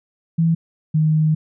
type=tone pair in turn; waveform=sine; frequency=164.81 / 155.67 Hz; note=E3 / D#3; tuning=0 / +1 cents; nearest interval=minor second; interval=99 cents; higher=first; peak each=-13 / -13 dBFS; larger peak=neither; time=0.38-0.55 / 0.94-1.35 s; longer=second; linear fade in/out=10 ms; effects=none